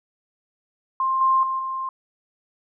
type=tone with level steps; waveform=sine; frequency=1055 Hz; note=C6; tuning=14 cents sharp; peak=-19 / -15 / -22 / -25 dBFS; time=1-1.89 s; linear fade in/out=2 ms; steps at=1.21 / 1.43 / 1.59 s; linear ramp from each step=2 ms; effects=none